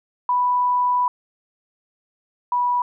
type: tone pair in turn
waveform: sine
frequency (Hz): 987.8 / 978.7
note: B5 / B5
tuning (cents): 0 / -16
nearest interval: unison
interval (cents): 16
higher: first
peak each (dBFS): -16 / -17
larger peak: first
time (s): 0.29-1.08 / 2.52-2.82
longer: first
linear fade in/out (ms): 2
effects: none